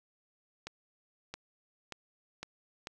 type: accelerating click train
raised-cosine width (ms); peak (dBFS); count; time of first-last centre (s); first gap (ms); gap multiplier
0.2; -23; 5; 0.67-2.871; 670; 0.87
effects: none